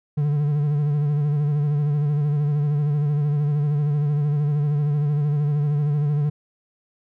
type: tone with vibrato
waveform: triangle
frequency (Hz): 146.83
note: D3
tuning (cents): 0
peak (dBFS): -16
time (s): 0.17-6.3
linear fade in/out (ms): 10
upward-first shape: sine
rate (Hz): 13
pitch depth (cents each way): 48
effects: none